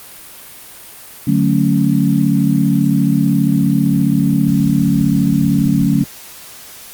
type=chord; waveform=sine; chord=D major seventh; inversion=none; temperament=equal; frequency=146.83 / 185 / 220 / 277.2 Hz; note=D3 / F#3 / A3 / C#4; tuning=0 / 0 / 0 / 0 cents; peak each=-16 dBFS; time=1.27-6.04 s; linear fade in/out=5 ms; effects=white hiss -36 dBFS RMS until 6.93 s + Opus 32 kbps